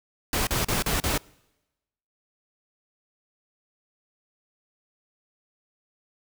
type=noise bursts; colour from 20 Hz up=pink; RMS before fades=-25 dBFS; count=5; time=0.33-1.178 s; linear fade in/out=2 ms; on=140 ms; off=37 ms; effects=noise-tail reverb RT60 1.0 s tail -25 dB re dry